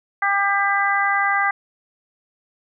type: harmonic tone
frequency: 398.8 Hz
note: G4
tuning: 30 cents sharp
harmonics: 2 / 3 / 4 / 5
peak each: -22 / -22 / -22 / -22 dBFS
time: 0.22-1.51 s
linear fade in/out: 5 ms
effects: none